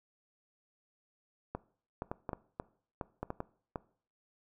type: clicks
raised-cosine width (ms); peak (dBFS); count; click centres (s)
1; -22; 11; 1.55 / 2.021 / 2.115 / 2.292 / 2.332 / 2.599 / 3.012 / 3.23 / 3.304 / 3.404 / 3.758
effects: noise-tail reverb RT60 0.5 s tail -20 dB re dry